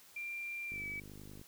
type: tone with pitch glide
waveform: sine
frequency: 2375 to 2290 Hz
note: D7 to D7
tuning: +19 to -44 cents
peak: -39 dBFS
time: 0.16-1 s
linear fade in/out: 5 ms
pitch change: -63 cents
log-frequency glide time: 0.68-0.86 s
type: click train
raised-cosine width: 3 ms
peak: -39 dBFS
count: 36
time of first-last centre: 0.72-1.414 s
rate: 50.4 Hz
effects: white hiss -60 dBFS RMS until 1.47 s